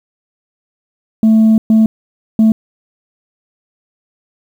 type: tone bursts at uneven times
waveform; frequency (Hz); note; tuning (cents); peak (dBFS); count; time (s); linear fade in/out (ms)
sine; 220.4; A3; +3; -3; 3; 1.23-1.58 / 1.7-1.86 / 2.39-2.52; 2
effects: tanh soft clip ceiling -4 dBFS + 7-bit